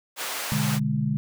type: high-pass noise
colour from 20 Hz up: pink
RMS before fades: -31 dBFS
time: 0.16-0.8 s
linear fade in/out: 50 ms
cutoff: 730 Hz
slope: 12 dB/octave
type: chord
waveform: sine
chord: G# diminished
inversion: first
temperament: equal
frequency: 123.47 / 146.83 / 207.7 Hz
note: B2 / D3 / G#3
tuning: 0 / 0 / 0 cents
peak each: -29 / -25 / -26 dBFS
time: 0.52-1.17 s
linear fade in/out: 0 ms
effects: none